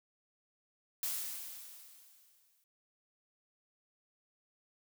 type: noise with exponential decay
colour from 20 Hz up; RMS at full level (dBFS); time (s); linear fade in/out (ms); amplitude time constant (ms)
blue; -35; 1.03-2.64; 1; 350
effects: none